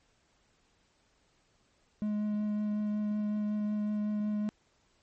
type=tone with vibrato; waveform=triangle; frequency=210 Hz; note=G#3; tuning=19 cents sharp; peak=-27 dBFS; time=2.02-4.49 s; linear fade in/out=0 ms; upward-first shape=triangle; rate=5.4 Hz; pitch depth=12 cents each way; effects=pink hiss -70 dBFS RMS until 5.02 s + MP3 32 kbps